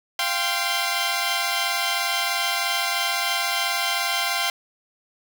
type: chord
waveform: 10% pulse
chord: F suspended second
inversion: none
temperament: equal with one note detuned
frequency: 690 / 784 / 1046.5 Hz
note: F5 / G5 / C6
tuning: -21 / 0 / 0 cents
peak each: -18 dBFS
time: 0.19-4.5 s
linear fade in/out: 2 ms
effects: none